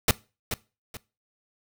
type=noise with echo; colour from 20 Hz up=pink; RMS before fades=-19 dBFS; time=0.08-0.11 s; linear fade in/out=2 ms; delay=430 ms; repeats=2; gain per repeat=-10 dB; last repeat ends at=0.97 s; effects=noise-tail reverb RT60 0.3 s tail -21 dB re dry